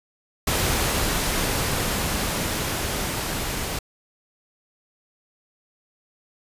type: noise with level ramp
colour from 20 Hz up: pink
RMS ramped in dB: -22 to -28 dBFS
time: 0.47-3.79 s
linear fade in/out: 5 ms
effects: resampled to 32000 Hz